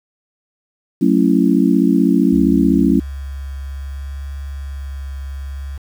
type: chord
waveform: sine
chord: F# minor seventh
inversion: none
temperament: just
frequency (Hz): 185 / 222 / 277.5 / 333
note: F#3 / A3 / C#4 / E4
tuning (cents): 0 / +16 / +2 / +18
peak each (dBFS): -16 / -16 / -14 / -18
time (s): 1.01-3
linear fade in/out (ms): 10
type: tone with vibrato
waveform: sine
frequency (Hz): 69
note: C#2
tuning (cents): -7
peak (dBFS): -24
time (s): 2.32-5.78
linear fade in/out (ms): 10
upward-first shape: triangle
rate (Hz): 0.61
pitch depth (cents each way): 20
effects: 7-bit